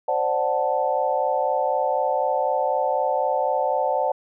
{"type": "chord", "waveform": "sine", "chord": "D dominant seventh", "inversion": "third", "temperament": "equal", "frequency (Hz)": [523.3, 587.3, 740, 880], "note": ["C5", "D5", "F#5", "A5"], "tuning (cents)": [0, 0, 0, 0], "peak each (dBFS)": -25, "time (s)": [0.08, 4.12], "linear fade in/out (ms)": 5, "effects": []}